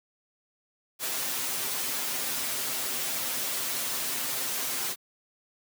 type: noise with comb filter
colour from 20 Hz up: white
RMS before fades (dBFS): -31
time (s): 0.99-4.96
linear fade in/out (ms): 50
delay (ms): 7.7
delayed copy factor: +0.85
effects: high-pass 150 Hz 12 dB/octave